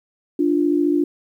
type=tone pair together; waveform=sine; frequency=293.7 / 347.9 Hz; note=D4 / F4; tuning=0 / -7 cents; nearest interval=minor third; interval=293 cents; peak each=-17 / -19 dBFS; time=0.39-1.04 s; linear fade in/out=5 ms; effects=9-bit